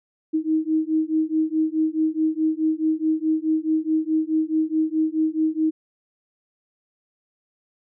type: beating tone pair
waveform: sine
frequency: 312.9 / 317.6 Hz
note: D#4 / D#4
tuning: +10 / +36 cents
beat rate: 4.7 Hz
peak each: -22 dBFS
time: 0.33-5.71 s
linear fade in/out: 20 ms
effects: none